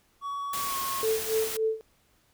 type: tone with pitch glide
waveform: triangle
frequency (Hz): 1127 to 1088.6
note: C#6 to C#6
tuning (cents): +28 to -32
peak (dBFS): -29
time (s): 0.21-1.06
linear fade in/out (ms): 50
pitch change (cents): -60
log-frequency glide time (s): 0.65-0.76
type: noise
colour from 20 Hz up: white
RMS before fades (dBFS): -34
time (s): 0.53-1.57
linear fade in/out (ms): 5
type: tone with tremolo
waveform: sine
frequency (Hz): 441.3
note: A4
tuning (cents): +5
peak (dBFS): -22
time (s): 1.03-1.81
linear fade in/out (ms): 0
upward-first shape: sine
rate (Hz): 3.6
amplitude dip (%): 90
effects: pink hiss -66 dBFS RMS until 2.33 s

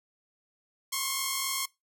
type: tone pair together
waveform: 5% pulse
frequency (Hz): 1053.2 / 1097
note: C6 / C#6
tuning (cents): +11 / -18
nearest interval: minor second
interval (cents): 71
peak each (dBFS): -20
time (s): 0.92-1.66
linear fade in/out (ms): 10
effects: noise-tail reverb RT60 0.2 s tail -22 dB re dry

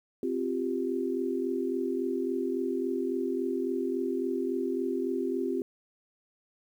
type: chord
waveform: sine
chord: C suspended fourth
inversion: none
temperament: just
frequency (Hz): 261.6 / 348.8 / 392.4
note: C4 / F4 / G4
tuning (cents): 0 / -2 / +2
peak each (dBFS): -32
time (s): 0.23-5.62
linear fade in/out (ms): 2
effects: 10-bit

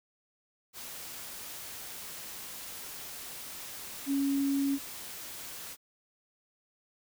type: tone in noise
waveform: sine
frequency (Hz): 277.2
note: C#4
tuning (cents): 0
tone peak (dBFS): -26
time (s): 4.06-4.79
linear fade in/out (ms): 50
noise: white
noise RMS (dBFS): -43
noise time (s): 0.73-5.77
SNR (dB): +14
effects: none

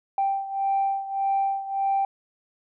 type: beating tone pair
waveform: sine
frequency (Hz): 784 / 785.7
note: G5 / G5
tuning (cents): 0 / +4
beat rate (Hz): 1.7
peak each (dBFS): -23 / -27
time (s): 0.18-2.05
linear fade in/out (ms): 2
effects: tanh soft clip ceiling -16 dBFS

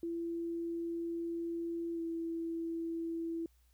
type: tone with pitch glide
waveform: sine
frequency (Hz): 336.9 to 331.5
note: E4 to E4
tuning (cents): +38 to +10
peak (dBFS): -35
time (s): 0.03-3.46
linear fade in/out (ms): 2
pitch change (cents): -28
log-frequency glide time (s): 1.94-2
effects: added 60 Hz sine -65 dBFS peak until 3.73 s + white hiss -75 dBFS RMS until 3.73 s

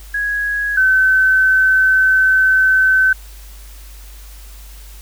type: tone pair in turn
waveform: sine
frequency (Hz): 1661.2 / 1528.4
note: G#6 / G6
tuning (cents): 0 / -44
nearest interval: minor second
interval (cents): 144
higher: first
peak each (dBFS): -16 / -9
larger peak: second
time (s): 0.14-0.77 / 0.77-3.13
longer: second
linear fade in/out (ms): 5
effects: added 50 Hz sine -34 dBFS peak until 5.01 s + white hiss -43 dBFS RMS until 5.01 s

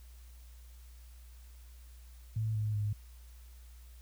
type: tone with pitch steps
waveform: sine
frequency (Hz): 110 / 107.05 / 104.19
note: A2 / A2 / G#2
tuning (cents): 0 / -47 / +6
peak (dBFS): -30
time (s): 2.36-2.93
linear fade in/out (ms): 5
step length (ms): 190
effects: added 60 Hz sine -50 dBFS peak until 4.01 s + white hiss -64 dBFS RMS until 4.01 s

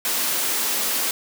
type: high-pass noise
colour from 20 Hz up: white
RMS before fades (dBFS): -23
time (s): 0.05-1.11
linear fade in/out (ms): 2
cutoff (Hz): 200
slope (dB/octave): 24
effects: none

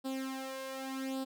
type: tone with flanger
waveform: sawtooth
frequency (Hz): 265.4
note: C4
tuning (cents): +25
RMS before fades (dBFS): -39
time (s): 0.04-1.25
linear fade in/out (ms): 20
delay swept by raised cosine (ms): 0.23 to 1.83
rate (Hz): 0.86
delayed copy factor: +0.75
effects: none

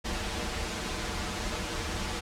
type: noise with comb filter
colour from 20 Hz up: pink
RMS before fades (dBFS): -33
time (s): 0.04-2.21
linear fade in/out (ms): 20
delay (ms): 7.4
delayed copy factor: -0.85
effects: low-pass 7000 Hz 12 dB/octave

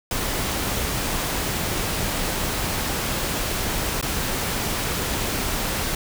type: noise with dropouts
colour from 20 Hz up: pink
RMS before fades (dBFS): -25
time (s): 0.11-5.95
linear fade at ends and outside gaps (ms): 2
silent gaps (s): 4.013-4.026
effects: none

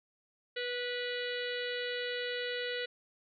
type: harmonic tone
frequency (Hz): 490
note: B4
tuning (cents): -14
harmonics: 1 / 3 / 4 / 5 / 6 / 7 / 8 / 9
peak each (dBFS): -37 / -42 / -41 / -48 / -43 / -48 / -44 / -51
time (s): 0.56-2.86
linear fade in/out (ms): 10
effects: none

